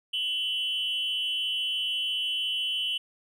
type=tone with amplitude modulation; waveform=triangle; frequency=2999 Hz; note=F#7; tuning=23 cents sharp; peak=-20 dBFS; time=0.13-2.98 s; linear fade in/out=10 ms; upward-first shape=sine; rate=246 Hz; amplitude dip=90%; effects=tanh soft clip ceiling -20 dBFS